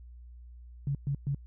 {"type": "tone bursts", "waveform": "sine", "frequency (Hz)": 140, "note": "C#3", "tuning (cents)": 18, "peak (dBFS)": -27, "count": 3, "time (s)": [0.87, 1.347], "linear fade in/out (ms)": 2, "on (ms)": 79, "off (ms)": 120, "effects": ["added 60 Hz sine -46 dBFS peak until 1.46 s"]}